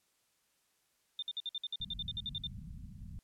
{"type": "tone bursts", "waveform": "sine", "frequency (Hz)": 3600, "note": "A7", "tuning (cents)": 39, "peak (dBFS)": -35, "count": 15, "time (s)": [1.19, 2.47], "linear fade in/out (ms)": 2, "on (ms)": 34, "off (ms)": 55}
{"type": "low-pass noise", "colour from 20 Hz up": "pink", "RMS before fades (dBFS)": -47, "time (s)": [1.8, 3.19], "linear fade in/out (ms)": 0, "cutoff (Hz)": 210, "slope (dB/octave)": 48}
{"effects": ["white hiss -75 dBFS RMS until 3.23 s", "low-pass 12000 Hz 12 dB/octave"]}